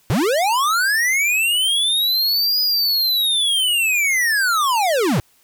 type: linear two-way sweep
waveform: square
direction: up then down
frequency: 95.3 to 4978 to 95.3 Hz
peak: -16 dBFS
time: 0.1-5.2 s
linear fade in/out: 0 ms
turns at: 2.61 s
effects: white hiss -57 dBFS RMS until 5.43 s